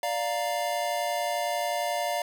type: chord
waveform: square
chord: Bb major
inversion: first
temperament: equal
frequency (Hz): 587.3 / 698.5 / 932.3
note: D5 / F5 / Bb5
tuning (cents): 0 / 0 / 0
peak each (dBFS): -32 / -30 / -35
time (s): 0.03-2.22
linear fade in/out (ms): 2
effects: none